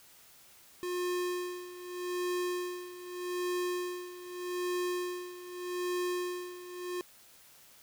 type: tone with tremolo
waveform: square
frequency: 357.8 Hz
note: F4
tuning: 42 cents sharp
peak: -31 dBFS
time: 0.83-7.01 s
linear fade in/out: 0 ms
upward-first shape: sine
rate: 0.82 Hz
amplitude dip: 80%
effects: white hiss -58 dBFS RMS until 7.82 s